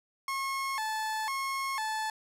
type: tone with vibrato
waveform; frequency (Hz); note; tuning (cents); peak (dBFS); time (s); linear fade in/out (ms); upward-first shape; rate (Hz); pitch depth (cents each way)
30% pulse; 972; B5; -28; -28; 0.28-2.1; 2; square; 1; 190
effects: low-pass 12000 Hz 12 dB/octave